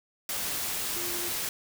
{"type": "tone in noise", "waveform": "sine", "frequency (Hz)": 349.2, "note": "F4", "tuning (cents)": 0, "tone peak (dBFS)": -39, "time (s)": [0.96, 1.29], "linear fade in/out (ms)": 2, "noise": "white", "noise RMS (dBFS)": -32, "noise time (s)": [0.29, 1.49], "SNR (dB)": -10, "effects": []}